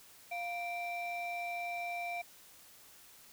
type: tone pair together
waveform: sine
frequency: 698.4 / 2349 Hz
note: F5 / D7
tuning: 0 / 0 cents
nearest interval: octave + major sixth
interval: 2100 cents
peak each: -36 / -38 dBFS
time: 0.31-2.22 s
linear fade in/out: 10 ms
effects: tanh soft clip ceiling -33 dBFS + white hiss -58 dBFS RMS until 3.32 s